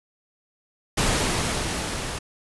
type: noise with level ramp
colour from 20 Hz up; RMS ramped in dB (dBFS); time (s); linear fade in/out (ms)
pink; -21 to -31; 0.97-2.19; 10
effects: resampled to 24000 Hz